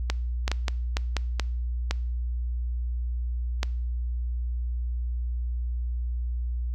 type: clicks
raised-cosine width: 0.2 ms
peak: -9 dBFS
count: 9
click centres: 0.1 / 0.479 / 0.516 / 0.682 / 0.969 / 1.167 / 1.397 / 1.91 / 3.631 s
effects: noise-tail reverb RT60 0.6 s tail -23 dB re dry + added 60 Hz sine -26 dBFS peak until 6.74 s